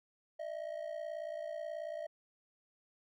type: ring-modulated tone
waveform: triangle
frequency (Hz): 632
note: D#5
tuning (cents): +27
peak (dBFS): -34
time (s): 0.39-2.07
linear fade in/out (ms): 10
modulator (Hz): 29.2
effects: none